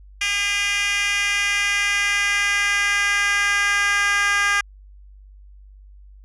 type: tone with high-pass filter sweep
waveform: 10% pulse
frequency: 405.2 Hz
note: G#4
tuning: 43 cents flat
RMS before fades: -20 dBFS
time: 0.21-4.61 s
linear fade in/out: 5 ms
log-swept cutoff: 2500 to 1500 Hz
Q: 2.1
effects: added 49 Hz sine -42 dBFS peak until 6.24 s + resampled to 22050 Hz